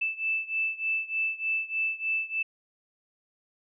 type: beating tone pair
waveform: sine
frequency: 2637 / 2640.3 Hz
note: E7 / E7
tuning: 0 / +2 cents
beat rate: 3.3 Hz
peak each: -29 / -31 dBFS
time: 0.01-2.43 s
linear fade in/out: 10 ms
effects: none